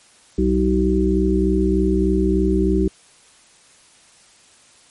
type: harmonic tone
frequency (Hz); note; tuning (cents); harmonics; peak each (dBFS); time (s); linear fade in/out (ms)
63.3; B1; +43; 1 / 3 / 5 / 6; -20 / -20 / -20 / -20; 0.38-2.88; 5
effects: white hiss -51 dBFS RMS until 4.9 s + MP3 48 kbps